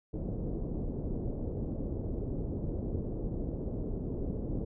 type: low-pass noise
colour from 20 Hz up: pink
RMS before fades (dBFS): -35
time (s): 0.13-4.65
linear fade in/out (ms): 10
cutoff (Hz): 480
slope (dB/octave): 24
effects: none